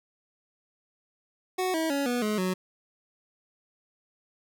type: tone with pitch steps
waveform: 25% pulse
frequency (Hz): 370 / 322.1 / 280.4 / 244.1 / 212.5 / 185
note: F#4 / E4 / C#4 / B3 / G#3 / F#3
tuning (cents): 0 / -40 / +20 / -20 / +40 / 0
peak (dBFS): -22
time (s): 1.58-2.54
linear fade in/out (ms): 10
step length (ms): 160
effects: none